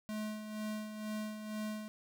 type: tone with tremolo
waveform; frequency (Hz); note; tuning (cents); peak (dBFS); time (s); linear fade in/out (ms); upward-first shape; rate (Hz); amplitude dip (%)
square; 214.1; A3; -47; -37; 0.09-1.88; 0; sine; 2.1; 55
effects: none